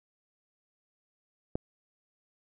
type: click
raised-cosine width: 2 ms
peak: -17 dBFS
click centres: 1.555 s
effects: none